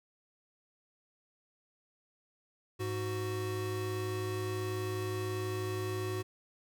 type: tone pair together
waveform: square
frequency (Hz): 104 / 370.6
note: G#2 / F#4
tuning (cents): +3 / +3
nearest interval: octave + minor seventh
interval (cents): 2200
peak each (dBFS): -37 / -37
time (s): 2.79-6.23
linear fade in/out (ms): 20
effects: none